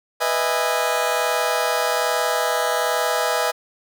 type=chord; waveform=25% pulse; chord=E major seventh; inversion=second; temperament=just; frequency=494.4 / 618.1 / 659.3 / 824.1 Hz; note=B4 / D#5 / E5 / G#5; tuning=+2 / -12 / 0 / -14 cents; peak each=-21 dBFS; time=0.2-3.52 s; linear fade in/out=20 ms; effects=none